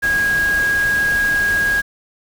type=tone in noise; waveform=sine; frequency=1642 Hz; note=G#6; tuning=20 cents flat; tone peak=-14 dBFS; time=0.02-1.82 s; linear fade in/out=20 ms; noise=pink; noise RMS=-28 dBFS; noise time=0.02-1.82 s; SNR=+11 dB; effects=none